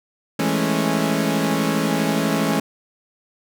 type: chord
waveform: sawtooth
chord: A major seventh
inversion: second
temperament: equal with one note detuned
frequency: 164.81 / 207.7 / 220 / 275.3 Hz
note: E3 / G#3 / A3 / C#4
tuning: 0 / 0 / 0 / -12 cents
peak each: -20 / -20 / -21 / -19 dBFS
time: 0.39-2.6 s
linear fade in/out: 5 ms
effects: none